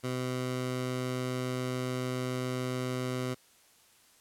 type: tone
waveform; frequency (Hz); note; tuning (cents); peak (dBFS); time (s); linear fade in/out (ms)
15% pulse; 127.1; C3; -50; -25; 0.03-3.35; 20
effects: white hiss -62 dBFS RMS until 4.2 s + low-pass 12000 Hz 12 dB/octave